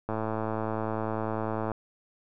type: click train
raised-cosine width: 1 ms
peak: -17 dBFS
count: 180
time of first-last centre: 0.09-1.717 s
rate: 110 Hz
effects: none